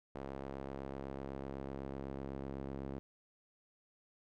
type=tone with band-pass filter sweep; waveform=sawtooth; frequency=68 Hz; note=C#2; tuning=33 cents flat; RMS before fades=-44 dBFS; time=0.15-2.99 s; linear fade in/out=0 ms; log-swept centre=540 to 330 Hz; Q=0.87; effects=none